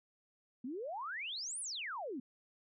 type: exponential two-way sweep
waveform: sine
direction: up then down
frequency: 231.8 to 10320 to 231.8 Hz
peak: -39 dBFS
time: 0.64-2.2 s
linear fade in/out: 5 ms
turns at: 1.6 s
effects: none